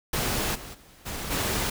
pink noise with level steps, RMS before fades -27 / -41 / -53 / -34 / -27 dBFS, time 0.13-1.7 s, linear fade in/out 5 ms, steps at 0.54 / 0.73 / 1.05 / 1.3 s, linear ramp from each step 20 ms, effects none

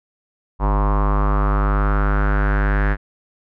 square tone with low-pass filter sweep, 50.5 Hz, G#1, 48 cents flat, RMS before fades -17 dBFS, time 0.59-2.97 s, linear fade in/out 50 ms, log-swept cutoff 1000 to 1700 Hz, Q 5.2, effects none

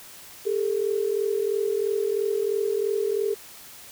sine tone pair together, 403.5 / 446.5 Hz, G#4 / A4, -50 / +25 cents, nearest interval major second, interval 175 cents, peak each -24 / -26 dBFS, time 0.45-3.35 s, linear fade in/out 20 ms, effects white hiss -45 dBFS RMS until 3.91 s

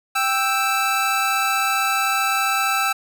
25% pulse tone pair together, 784 / 1318.5 Hz, G5 / E6, 0 / 0 cents, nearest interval major sixth, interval 900 cents, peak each -19 / -16 dBFS, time 0.15-2.93 s, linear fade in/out 10 ms, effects none

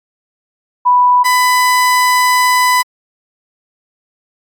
sine / 30% pulse tone pair in turn, 987.8 / 998.7 Hz, B5 / B5, 0 / +19 cents, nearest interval unison, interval 19 cents, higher second, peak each -6 dBFS, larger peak neither, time 0.85-1.24 / 1.24-2.83 s, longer second, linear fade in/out 20 ms, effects AAC 64 kbps

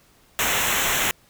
pink noise with comb filter, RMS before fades -22 dBFS, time 0.39-1.11 s, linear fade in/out 0 ms, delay 0.21 ms, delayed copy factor -0.8, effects pink hiss -57 dBFS RMS until 1.29 s

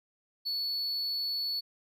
triangle tone, 4426 Hz, C#8, 3 cents flat, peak -29 dBFS, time 0.45-1.61 s, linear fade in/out 20 ms, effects none

